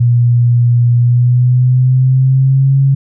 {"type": "tone with pitch glide", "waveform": "sine", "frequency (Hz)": [120.2, 136.49], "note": ["B2", "C#3"], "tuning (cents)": [-46, -26], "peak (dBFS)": -6, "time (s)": [0, 2.95], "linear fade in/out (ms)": 10, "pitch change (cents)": 220, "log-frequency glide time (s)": [0.96, 2.78], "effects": []}